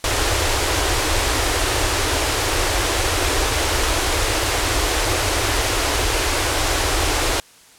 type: band-stop noise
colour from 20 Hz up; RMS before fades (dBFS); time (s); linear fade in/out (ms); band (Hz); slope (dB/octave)
pink; -19; 0.04-7.4; 2; 110 to 290; 48
effects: white hiss -48 dBFS RMS until 7.78 s + low-pass 10000 Hz 12 dB/octave